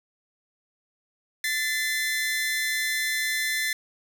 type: tone pair together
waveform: sawtooth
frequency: 1760 / 2042 Hz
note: A6 / C7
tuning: 0 / -43 cents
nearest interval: minor third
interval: 257 cents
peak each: -24 dBFS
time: 1.44-3.73 s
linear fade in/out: 2 ms
effects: none